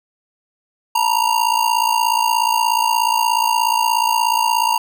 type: ring-modulated tone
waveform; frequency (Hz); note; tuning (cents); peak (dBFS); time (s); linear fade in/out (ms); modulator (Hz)
square; 932.3; A#5; 0; -12; 0.95-4.78; 5; 28.4
effects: none